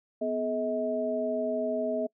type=tone cluster; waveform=sine; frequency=248.7 / 426.4 / 639 Hz; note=B3 / G#4 / D#5; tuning=+12 / +46 / +46 cents; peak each=-33 / -33 / -29 dBFS; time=0.21-2.07 s; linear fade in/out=10 ms; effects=noise-tail reverb RT60 0.1 s tail -25 dB re dry